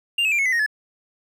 triangle tone with pitch steps, 2794 / 2577 / 2377 / 2192 / 2022 / 1864.8 / 1719.9 Hz, F7 / E7 / D7 / C#7 / B6 / A#6 / A6, 0 / -40 / +20 / -20 / +40 / 0 / -40 cents, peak -16 dBFS, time 0.18-0.663 s, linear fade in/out 5 ms, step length 69 ms, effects none

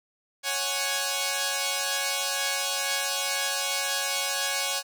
5% pulse chord, C# suspended fourth, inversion none, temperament equal, 554.4 / 740 / 830.6 Hz, C#5 / F#5 / G#5, 0 / 0 / 0 cents, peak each -18 / -20 / -19 dBFS, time 0.43-4.83 s, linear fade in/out 50 ms, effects none

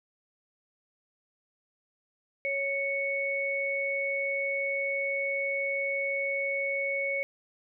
sine tone pair together, 554.2 / 2217 Hz, C#5 / C#7, -1 / 0 cents, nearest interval 2 octaves, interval 2401 cents, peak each -32 / -29 dBFS, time 2.45-7.23 s, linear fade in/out 0 ms, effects none

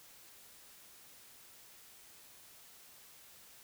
silence, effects white hiss -58 dBFS RMS until 3.63 s

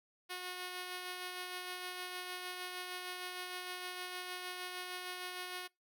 5% pulse tone with tremolo, 362.9 Hz, F#4, 34 cents flat, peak -29 dBFS, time 0.29-5.68 s, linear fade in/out 20 ms, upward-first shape sine, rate 6.5 Hz, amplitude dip 30%, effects noise-tail reverb RT60 0.2 s tail -24 dB re dry

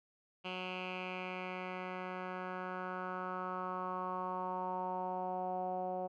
10% pulse tone with low-pass filter sweep, 183.7 Hz, F#3, 12 cents flat, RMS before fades -40 dBFS, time 0.44-6.08 s, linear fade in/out 20 ms, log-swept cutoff 2900 to 660 Hz, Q 4.2, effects none

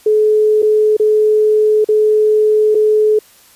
sine tone with dropouts, 428.1 Hz, A4, 47 cents flat, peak -8 dBFS, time 0.06-3.19 s, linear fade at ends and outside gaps 5 ms, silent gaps 0.621-0.627 / 0.968-0.997 / 1.845-1.887 / 2.747-2.751 s, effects white hiss -46 dBFS RMS until 3.55 s + resampled to 32000 Hz

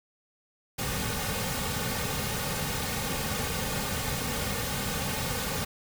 pink noise with comb filter, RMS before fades -31 dBFS, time 0.78-5.65 s, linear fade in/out 10 ms, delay 3 ms, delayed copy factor -0.7, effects none

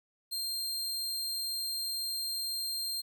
sawtooth tone, 4186 Hz, C8, in tune, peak -30 dBFS, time 0.31-3.02 s, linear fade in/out 20 ms, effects 11-bit

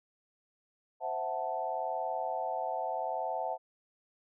sine chord, F# half-diminished seventh, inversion second, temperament equal with one note detuned, 521.7 / 659.3 / 740 / 880 Hz, C5 / E5 / F#5 / A5, -5 / 0 / 0 / 0 cents, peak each -40 / -37 / -36 / -37 dBFS, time 1-3.58 s, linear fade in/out 50 ms, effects none

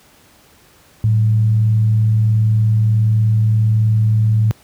sine tone with frequency modulation, 109.6 Hz, A2, 6 cents flat, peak -10 dBFS, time 1.04-4.51 s, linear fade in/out 0 ms, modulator 81.4 Hz, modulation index 0.23, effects pink hiss -49 dBFS RMS until 4.63 s + high-pass 60 Hz 12 dB/octave

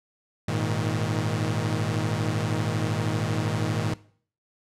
sawtooth chord, Ab suspended second, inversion none, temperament equal with one note detuned, 103.83 / 116.54 / 157.55 Hz, Ab2 / Bb2 / Eb3, 0 / 0 / +22 cents, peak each -25 dBFS, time 0.48-3.94 s, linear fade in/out 5 ms, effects noise-tail reverb RT60 0.5 s tail -19 dB re dry + low-pass 9000 Hz 12 dB/octave

